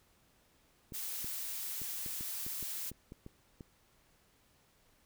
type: clicks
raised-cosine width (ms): 3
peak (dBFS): -34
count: 11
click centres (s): 0.922 / 1.245 / 1.817 / 2.062 / 2.209 / 2.465 / 2.627 / 2.916 / 3.121 / 3.264 / 3.608
type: noise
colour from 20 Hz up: blue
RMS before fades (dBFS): -40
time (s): 0.93-2.91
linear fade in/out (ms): 20
effects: pink hiss -69 dBFS RMS until 5.05 s